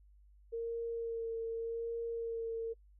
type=tone with vibrato; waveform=sine; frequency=459.5 Hz; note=A#4; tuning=25 cents flat; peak=-35 dBFS; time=0.52-2.74 s; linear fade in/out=20 ms; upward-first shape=sine; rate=0.85 Hz; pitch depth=17 cents each way; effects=noise-tail reverb RT60 0.1 s tail -24 dB re dry + added 50 Hz sine -59 dBFS peak until 2.99 s